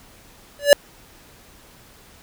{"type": "tone with exponential growth", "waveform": "square", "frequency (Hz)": 575, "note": "D5", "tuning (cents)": -37, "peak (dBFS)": -4, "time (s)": [0.59, 0.73], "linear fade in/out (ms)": 1, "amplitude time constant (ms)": 30, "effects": ["pink hiss -49 dBFS RMS until 2.22 s"]}